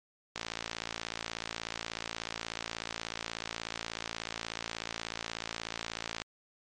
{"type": "click train", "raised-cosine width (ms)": 0.2, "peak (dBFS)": -17, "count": 332, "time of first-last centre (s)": [0.36, 6.218], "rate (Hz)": 56.5, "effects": ["MP3 48 kbps"]}